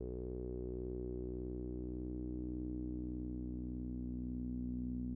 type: tone with low-pass filter sweep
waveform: sawtooth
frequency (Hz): 61.74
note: B1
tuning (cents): 0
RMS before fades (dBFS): -42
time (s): 0-5.15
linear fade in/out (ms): 10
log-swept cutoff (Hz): 410 to 240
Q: 7.2
effects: none